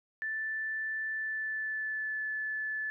sine tone with pitch glide, 1760 to 1735.8 Hz, A6 to A6, 0 to -24 cents, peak -32 dBFS, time 0.22-2.9 s, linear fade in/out 0 ms, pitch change -24 cents, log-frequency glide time 1.12-2.23 s, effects none

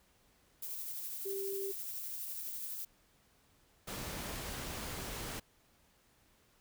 violet noise with tremolo, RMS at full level -41 dBFS, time 0.62-2.85 s, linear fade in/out 5 ms, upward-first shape sine, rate 12 Hz, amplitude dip 25%
sine tone, 392 Hz, G4, in tune, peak -37 dBFS, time 1.25-1.72 s, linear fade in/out 10 ms
pink noise, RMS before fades -42 dBFS, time 3.87-5.4 s, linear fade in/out 10 ms
effects pink hiss -69 dBFS RMS until 6.6 s

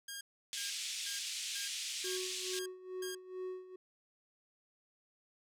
10% pulse tone bursts, 1618 Hz, G#6, 46 cents flat, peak -34 dBFS, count 7, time 0.08-3.15 s, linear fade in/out 5 ms, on 130 ms, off 360 ms
pink band-pass noise, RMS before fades -41 dBFS, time 0.53-2.59 s, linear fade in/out 0 ms, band 2700 to 8800 Hz, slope 24 dB/octave
triangle tone with tremolo, 370 Hz, F#4, in tune, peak -36 dBFS, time 2.04-3.76 s, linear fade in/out 5 ms, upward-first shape sine, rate 2.3 Hz, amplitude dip 80%
effects none

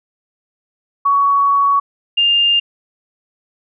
sine tone pair in turn, 1122 / 2806 Hz, C#6 / F7, +21 / +8 cents, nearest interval octave + major third, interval 1587 cents, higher second, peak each -10 dBFS, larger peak neither, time 1.05-1.8 / 2.17-2.6 s, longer first, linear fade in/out 10 ms, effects none

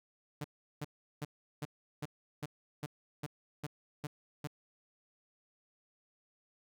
sawtooth tone bursts, 148 Hz, D3, 14 cents sharp, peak -33 dBFS, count 11, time 0.41-4.473 s, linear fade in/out 5 ms, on 33 ms, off 370 ms, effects none

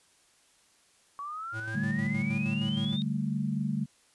sine exponential sweep, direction up, 1119 to 3730 Hz, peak -35 dBFS, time 1.19-3.02 s, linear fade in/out 0 ms
square tone with tremolo, 110.8 Hz, A2, 13 cents sharp, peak -36 dBFS, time 1.52-2.98 s, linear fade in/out 50 ms, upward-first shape square, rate 6.4 Hz, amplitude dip 50%
sine chord, D suspended fourth, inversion none, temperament equal, 146.83 / 196 / 220 Hz, D3 / G3 / A3, 0 / 0 / 0 cents, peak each -32 dBFS, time 1.74-3.86 s, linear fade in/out 20 ms
effects white hiss -64 dBFS RMS until 4.14 s + resampled to 24000 Hz

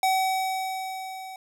square tone with level ramp, 758 Hz, F#5, 42 cents sharp, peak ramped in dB -20 to -38 dBFS, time 0.03-1.36 s, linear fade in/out 2 ms, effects none

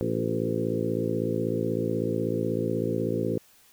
harmonic tone with a mistuned harmonic, 56.2 Hz, A1, 37 cents sharp, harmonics 2 / 3 / 4 / 5 / 6 / 7 / 8 / 9, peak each -33 / -33 / -33 / -33 / -33 / -33 / -33 / -33 dBFS, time 0.01-3.38 s, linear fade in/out 0 ms, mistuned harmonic 7, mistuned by -33 cents, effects white hiss -58 dBFS RMS until 3.72 s

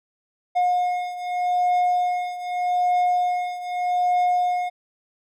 triangle beating tone pair, 718 / 718.82 Hz, F5 / F5, +48 / +50 cents, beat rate 0.82 Hz, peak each -19 / -23 dBFS, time 0.55-4.7 s, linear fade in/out 20 ms, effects none

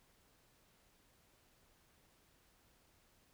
silence, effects pink hiss -71 dBFS RMS until 3.33 s

